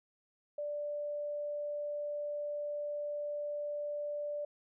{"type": "tone", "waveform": "sine", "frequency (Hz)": 587.3, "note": "D5", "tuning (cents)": 0, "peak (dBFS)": -35, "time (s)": [0.58, 4.45], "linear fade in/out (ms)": 5, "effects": []}